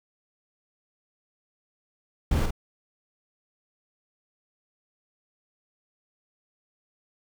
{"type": "noise with echo", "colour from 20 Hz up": "brown", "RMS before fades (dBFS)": -23, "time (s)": [2.31, 2.46], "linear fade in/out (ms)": 5, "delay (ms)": 48, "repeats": 1, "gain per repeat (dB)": -4, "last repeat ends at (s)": 2.508, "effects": []}